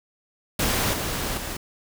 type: noise with level steps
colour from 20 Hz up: pink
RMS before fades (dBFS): -23 / -28 / -32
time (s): 0.59-1.57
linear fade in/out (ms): 5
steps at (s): 0.93 / 1.37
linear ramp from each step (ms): 5
effects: none